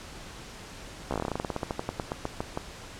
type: slowing click train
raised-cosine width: 1 ms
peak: -15 dBFS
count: 24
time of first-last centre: 1.11-2.574 s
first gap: 14 ms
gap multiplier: 1.12
effects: pink hiss -44 dBFS RMS until 2.99 s + low-pass 8000 Hz 12 dB/octave